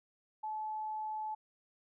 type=tone; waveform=sine; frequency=863 Hz; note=A5; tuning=34 cents flat; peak=-36 dBFS; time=0.43-1.35 s; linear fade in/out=10 ms; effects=none